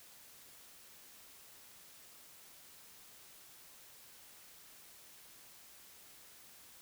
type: silence
effects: white hiss -58 dBFS RMS until 6.81 s